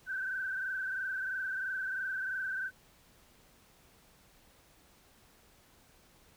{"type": "tone with frequency modulation", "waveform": "sine", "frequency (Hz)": 1540, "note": "G6", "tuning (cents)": -31, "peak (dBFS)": -33, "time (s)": [0.06, 2.71], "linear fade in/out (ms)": 50, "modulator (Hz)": 23, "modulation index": 2.2, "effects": ["pink hiss -63 dBFS RMS until 6.36 s"]}